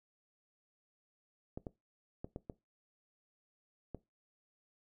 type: clicks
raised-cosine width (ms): 2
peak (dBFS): -28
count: 6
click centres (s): 1.575 / 1.668 / 2.245 / 2.361 / 2.498 / 3.947
effects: noise-tail reverb RT60 0.2 s tail -19 dB re dry